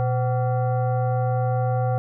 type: tone with frequency modulation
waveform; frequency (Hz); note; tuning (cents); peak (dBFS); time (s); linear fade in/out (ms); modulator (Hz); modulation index
sine; 120.6; B2; -41; -19; 0-1.98; 0; 634; 0.85
effects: none